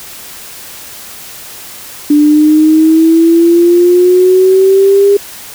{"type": "exponential sweep", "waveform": "sine", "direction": "up", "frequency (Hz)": [293.7, 404.6], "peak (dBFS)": -3, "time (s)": [2.1, 5.17], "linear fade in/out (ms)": 5, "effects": ["white hiss -29 dBFS RMS until 5.54 s"]}